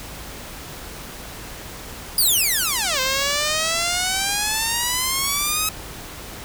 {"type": "exponential two-way sweep", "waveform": "5% pulse", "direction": "down then up", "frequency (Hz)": [4985, 516, 1284], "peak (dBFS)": -8, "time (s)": [2.18, 5.69], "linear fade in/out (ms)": 2, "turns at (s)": 3, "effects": ["added 50 Hz sine -43 dBFS peak until 6.44 s", "pink hiss -36 dBFS RMS until 6.44 s"]}